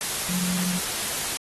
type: tone in noise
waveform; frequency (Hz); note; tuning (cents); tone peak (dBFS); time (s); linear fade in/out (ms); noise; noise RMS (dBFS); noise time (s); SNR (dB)
sine; 179.9; F#3; -48; -26; 0.29-0.78; 0; white; -28; 0.01-1.37; -1
effects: AAC 32 kbps